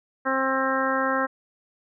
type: harmonic tone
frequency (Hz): 265.3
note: C4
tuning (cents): +24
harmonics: 1 / 2 / 3 / 4 / 5 / 6 / 7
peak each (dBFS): -29 / -27 / -32 / -28 / -28 / -29 / -33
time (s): 0.25-1.27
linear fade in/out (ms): 20
effects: none